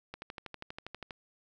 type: click train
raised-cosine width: 0.3 ms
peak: -25 dBFS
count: 13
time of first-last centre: 0.14-1.108 s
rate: 12.4 Hz
effects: none